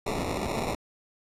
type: noise with sample-and-hold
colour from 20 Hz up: blue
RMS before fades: -30 dBFS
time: 0.06-0.75 s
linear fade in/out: 5 ms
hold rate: 1575 Hz
effects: low-pass 11000 Hz 12 dB/octave